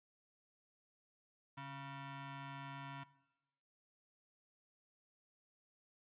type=ring-modulated tone; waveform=sawtooth; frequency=414.7 Hz; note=G#4; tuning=3 cents flat; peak=-39 dBFS; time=1.57-3.04 s; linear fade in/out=10 ms; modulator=555 Hz; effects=noise-tail reverb RT60 0.9 s tail -18 dB re dry + resampled to 8000 Hz